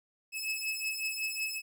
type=beating tone pair; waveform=sawtooth; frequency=2587 / 2592.4 Hz; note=E7 / E7; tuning=-33 / -30 cents; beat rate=5.4 Hz; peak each=-33 / -32 dBFS; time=0.32-1.62 s; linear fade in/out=50 ms; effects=none